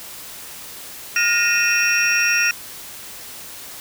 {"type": "tone cluster", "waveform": "sine", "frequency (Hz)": [1422, 1855, 2473, 2680, 5600], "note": ["F6", "A#6", "D#7", "E7", "F8"], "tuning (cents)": [31, -9, -11, 28, 4], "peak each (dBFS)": -21, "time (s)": [1.16, 2.51], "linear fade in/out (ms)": 2, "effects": ["tanh soft clip ceiling -6 dBFS", "white hiss -36 dBFS RMS until 3.8 s"]}